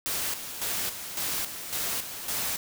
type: noise with tremolo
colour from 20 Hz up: white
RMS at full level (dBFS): -30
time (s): 0.06-2.57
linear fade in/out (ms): 0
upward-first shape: square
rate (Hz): 1.8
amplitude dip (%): 60
effects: none